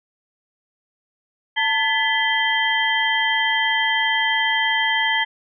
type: tone cluster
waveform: sine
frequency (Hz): 892 / 1719 / 1996 / 3153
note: A5 / A6 / B6 / G7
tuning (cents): +23 / -41 / +18 / +9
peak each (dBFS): -23 / -24 / -21 / -23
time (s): 1.56-5.25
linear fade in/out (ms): 20
effects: none